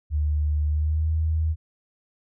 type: tone with pitch glide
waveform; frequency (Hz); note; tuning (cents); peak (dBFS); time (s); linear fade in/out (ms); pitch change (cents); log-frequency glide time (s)
sine; 75 to 79.37; D2 to D#2; +37 to +35; -20; 0.1-1.56; 50; +98; 0.68-1.11
effects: none